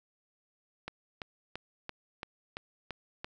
click train, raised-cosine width 0.3 ms, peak -22 dBFS, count 8, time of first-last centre 0.88-3.245 s, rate 2.96 Hz, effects none

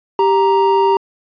triangle tone pair together, 392.3 / 934.5 Hz, G4 / A#5, +1 / +4 cents, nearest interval octave + minor third, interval 1503 cents, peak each -11 dBFS, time 0.19-0.97 s, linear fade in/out 2 ms, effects resampled to 11025 Hz

